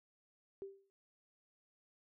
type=tone with exponential decay; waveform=sine; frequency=392 Hz; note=G4; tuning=in tune; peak=-40 dBFS; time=0.62-0.9 s; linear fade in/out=0 ms; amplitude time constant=60 ms; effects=none